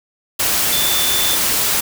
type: tone in noise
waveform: sine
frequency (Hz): 3520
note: A7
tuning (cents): 0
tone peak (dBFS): -20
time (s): 0.72-1.36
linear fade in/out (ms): 10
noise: white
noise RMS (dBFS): -17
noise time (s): 0.39-1.81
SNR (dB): -6
effects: none